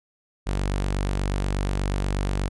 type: tone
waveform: sawtooth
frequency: 48.3 Hz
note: G1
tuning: 25 cents flat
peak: -19 dBFS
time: 0.46-2.49 s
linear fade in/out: 20 ms
effects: resampled to 24000 Hz